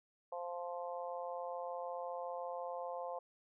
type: harmonic tone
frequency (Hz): 174.61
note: F3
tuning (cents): 0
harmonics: 3 / 4 / 5 / 6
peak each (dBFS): -43 / -45 / -47 / -49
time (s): 0.32-3.19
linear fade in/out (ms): 5
effects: none